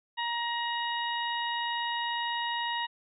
harmonic tone with a mistuned harmonic, 942 Hz, A#5, 18 cents sharp, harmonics 1 / 2 / 3 / 4, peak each -32 / -35 / -37 / -38 dBFS, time 0.17-2.87 s, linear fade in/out 20 ms, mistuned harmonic 3, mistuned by +33 cents, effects none

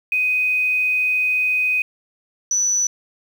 sine tone pair in turn, 2503 / 5953 Hz, D#7 / F#8, +10 / +10 cents, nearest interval octave + minor third, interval 1500 cents, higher second, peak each -16 dBFS, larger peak neither, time 0.12-1.82 / 2.51-2.87 s, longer first, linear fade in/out 2 ms, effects 7-bit

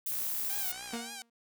violet noise, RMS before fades -34 dBFS, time 0.06-0.72 s, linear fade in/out 5 ms
click train, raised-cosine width 0.3 ms, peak -32 dBFS, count 52, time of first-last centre 0.12-0.957 s, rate 60.9 Hz
5% pulse tone with vibrato, 770 Hz, G5, 31 cents flat, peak -29 dBFS, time 0.5-1.22 s, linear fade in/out 0 ms, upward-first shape triangle, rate 3.6 Hz, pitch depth 130 cents each way
sawtooth tone with exponential decay, 233.1 Hz, A#3, in tune, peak -29 dBFS, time 0.93-1.3 s, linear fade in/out 5 ms, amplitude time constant 80 ms
effects none

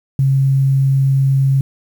sine tone, 135.4 Hz, C#3, 40 cents flat, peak -10 dBFS, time 0.19-1.61 s, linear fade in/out 2 ms, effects 7-bit

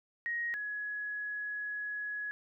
sine tone pair in turn, 1881 / 1681.6 Hz, A#6 / G#6, +15 / +21 cents, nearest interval major second, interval 194 cents, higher first, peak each -32 / -35 dBFS, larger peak first, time 0.26-0.54 / 0.54-2.31 s, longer second, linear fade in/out 0 ms, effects none

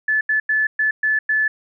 sine tone bursts at uneven times, 1734 Hz, A6, 26 cents flat, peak -15 dBFS, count 6, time 0.08-0.21 / 0.29-0.4 / 0.49-0.67 / 0.79-0.91 / 1.03-1.19 / 1.29-1.48 s, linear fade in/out 5 ms, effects none

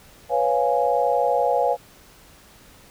sine chord, C# dominant seventh, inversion third, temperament equal, 493.9 / 554.4 / 698.5 / 830.6 Hz, B4 / C#5 / E#5 / G#5, 0 / 0 / 0 / 0 cents, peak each -23 dBFS, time 0.29-1.77 s, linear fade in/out 50 ms, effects pink hiss -50 dBFS RMS until 2.9 s

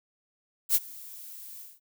violet noise with ADSR envelope, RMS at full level -20 dBFS, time 0.69-1.8 s, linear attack 61 ms, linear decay 37 ms, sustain -24 dB, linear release 200 ms, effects none

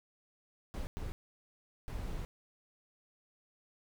brown noise bursts at uneven times, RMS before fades -39 dBFS, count 3, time 0.74-0.87 / 0.97-1.12 / 1.88-2.25 s, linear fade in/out 0 ms, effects none

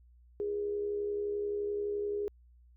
sine tone with amplitude modulation, 411.1 Hz, G#4, 18 cents flat, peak -29 dBFS, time 0.4-2.28 s, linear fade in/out 0 ms, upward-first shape sine, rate 71.6 Hz, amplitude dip 45%, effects added 60 Hz sine -57 dBFS peak until 2.76 s

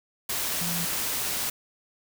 sine tone in noise, 171.4 Hz, F3, 32 cents flat, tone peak -32 dBFS, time 0.61-0.85 s, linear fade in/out 5 ms, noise white, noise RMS -29 dBFS, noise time 0.29-1.5 s, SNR -6 dB, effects none

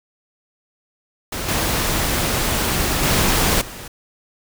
pink noise with level steps, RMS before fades -26 / -20 / -17 / -34 dBFS, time 1.32-3.88 s, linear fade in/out 5 ms, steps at 1.48 / 3.03 / 3.61 s, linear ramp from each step 5 ms, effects none

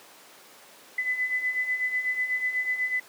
sine beating tone pair, 2001 / 2009.1 Hz, B6 / B6, +22 / +29 cents, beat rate 8.1 Hz, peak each -32 / -26 dBFS, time 0.98-3 s, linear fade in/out 5 ms, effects pink hiss -50 dBFS RMS until 3.08 s + high-pass 400 Hz 12 dB/octave

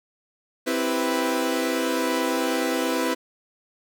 sawtooth chord, C major seventh, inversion none, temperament equal, 261.6 / 329.6 / 392 / 493.9 Hz, C4 / E4 / G4 / B4, 0 / 0 / 0 / 0 cents, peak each -23 / -23 / -29 / -23 dBFS, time 0.66-3.15 s, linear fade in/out 20 ms, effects none

